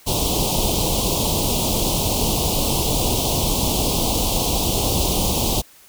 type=band-stop noise; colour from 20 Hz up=pink; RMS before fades=-20 dBFS; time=0.06-5.62 s; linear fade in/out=20 ms; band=1000 to 2800 Hz; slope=48 dB/octave; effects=white hiss -49 dBFS RMS until 5.88 s